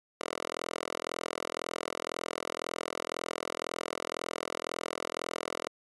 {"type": "tone with high-pass filter", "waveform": "5% pulse", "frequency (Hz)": 41.95, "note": "E1", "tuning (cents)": 31, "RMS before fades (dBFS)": -37, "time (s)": [0.21, 5.68], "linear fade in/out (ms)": 0, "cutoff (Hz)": 590, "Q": 1.2, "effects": ["resampled to 24000 Hz"]}